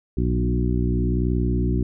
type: harmonic tone with a mistuned harmonic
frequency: 61 Hz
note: B1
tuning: 21 cents flat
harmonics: 1 / 2 / 3 / 4 / 5 / 6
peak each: -22 / -25 / -27 / -28 / -29 / -30 dBFS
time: 0.17-1.83 s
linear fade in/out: 5 ms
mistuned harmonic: 2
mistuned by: -25 cents
effects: none